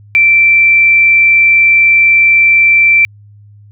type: tone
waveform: sine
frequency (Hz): 2342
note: D7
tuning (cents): -5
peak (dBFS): -4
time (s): 0.15-3.05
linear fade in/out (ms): 0
effects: added 103 Hz sine -36 dBFS peak until 3.71 s